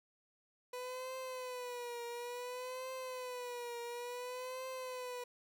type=tone with vibrato; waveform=30% pulse; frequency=496 Hz; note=B4; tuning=7 cents sharp; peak=-39 dBFS; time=0.73-5.24 s; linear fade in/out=5 ms; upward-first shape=triangle; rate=0.57 Hz; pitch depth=87 cents each way; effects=none